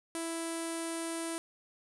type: tone with low-pass filter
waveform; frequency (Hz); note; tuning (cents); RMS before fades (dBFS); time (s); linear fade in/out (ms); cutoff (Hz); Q
sawtooth; 330.6; E4; +5; -37; 0.15-1.38; 0; 9600; 6.3
effects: none